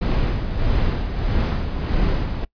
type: noise with tremolo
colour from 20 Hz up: brown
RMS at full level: -18 dBFS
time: 0.01-2.45 s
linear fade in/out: 10 ms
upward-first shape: sine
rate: 1.6 Hz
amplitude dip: 55%
effects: noise-tail reverb RT60 0.1 s tail -23 dB re dry + resampled to 11025 Hz